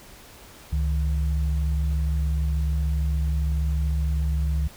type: tone pair together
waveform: sine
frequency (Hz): 69.76 / 156.4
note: C#2 / D#3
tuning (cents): +12 / +9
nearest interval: octave + major second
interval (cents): 1397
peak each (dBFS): -21 / -30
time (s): 0.72-4.68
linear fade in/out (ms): 10
effects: pink hiss -47 dBFS RMS until 4.76 s